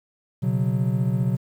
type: chord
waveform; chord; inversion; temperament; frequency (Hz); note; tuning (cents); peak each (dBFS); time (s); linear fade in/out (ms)
triangle; B suspended second; none; equal with one note detuned; 123.47 / 138.59 / 184.14; B2 / C#3 / F#3; 0 / 0 / -8; -21 / -23 / -23; 0.42-1.37; 20
effects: 9-bit